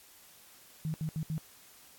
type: tone bursts at uneven times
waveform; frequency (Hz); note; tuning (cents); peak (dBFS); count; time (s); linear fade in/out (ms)
sine; 157.4; D#3; +20; -31; 4; 0.85-0.94 / 1.01-1.09 / 1.16-1.23 / 1.3-1.38; 0
effects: white hiss -57 dBFS RMS until 1.98 s + AAC 64 kbps